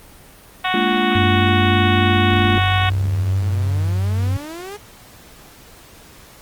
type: harmonic tone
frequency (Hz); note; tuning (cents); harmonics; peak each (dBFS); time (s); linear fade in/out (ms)
370; F#4; 0; 2 / 3 / 4 / 5 / 6 / 7 / 8 / 9 / 10; -22 / -24 / -25 / -26 / -27 / -27 / -28 / -29 / -29; 0.64-2.9; 10
type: chord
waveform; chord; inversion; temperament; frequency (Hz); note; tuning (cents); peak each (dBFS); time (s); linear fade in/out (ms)
sine; Bb dominant seventh; third; just; 209.8 / 233.1 / 291.4 / 349.6; Ab3 / Bb3 / D4 / F4; +18 / 0 / -13 / +2; -22 / -23 / -26 / -21; 0.74-2.58; 2
type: tone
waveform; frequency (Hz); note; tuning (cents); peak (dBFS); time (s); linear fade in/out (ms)
sine; 95.9; G2; -37; -16; 1.15-4.37; 5
type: exponential sweep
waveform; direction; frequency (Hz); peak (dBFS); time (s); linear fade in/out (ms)
sawtooth; up; 32.09 to 421.8; -26; 2.29-4.77; 10
effects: pink hiss -44 dBFS RMS until 6.41 s + Opus 32 kbps